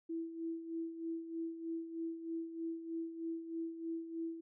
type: tone with tremolo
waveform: sine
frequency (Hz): 329.6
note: E4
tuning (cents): 0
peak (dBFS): -36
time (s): 0.09-4.41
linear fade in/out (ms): 10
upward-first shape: sine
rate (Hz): 3.2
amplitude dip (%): 65
effects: none